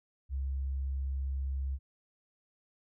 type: tone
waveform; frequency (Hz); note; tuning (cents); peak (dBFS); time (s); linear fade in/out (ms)
sine; 67.5; C#2; -45; -31; 0.29-1.79; 50
effects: none